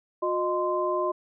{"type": "tone cluster", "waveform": "sine", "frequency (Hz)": [360.2, 617, 1038], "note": ["F#4", "D#5", "C6"], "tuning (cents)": [-46, -15, -14], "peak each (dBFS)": -28, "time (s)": [0.22, 1.12], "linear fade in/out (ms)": 10, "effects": []}